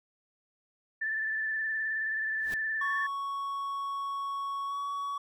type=tone with vibrato; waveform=sine; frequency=1760 Hz; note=A6; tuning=in tune; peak=-29 dBFS; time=1.01-3.07 s; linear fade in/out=10 ms; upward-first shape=square; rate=19 Hz; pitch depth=21 cents each way
type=noise with exponential growth; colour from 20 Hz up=pink; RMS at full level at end=-40 dBFS; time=2.36-2.54 s; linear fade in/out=1 ms; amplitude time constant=38 ms
type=tone with pitch glide; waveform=triangle; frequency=1111 to 1125.9 Hz; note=C#6 to C#6; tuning=+4 to +27 cents; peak=-30 dBFS; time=2.81-5.18 s; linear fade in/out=5 ms; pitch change=+23 cents; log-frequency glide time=4.67-4.75 s
effects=none